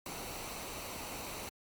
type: noise with comb filter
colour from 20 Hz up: pink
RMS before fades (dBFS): -43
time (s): 0.06-1.49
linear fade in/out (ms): 0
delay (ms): 0.59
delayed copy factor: -0.5
effects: Opus 48 kbps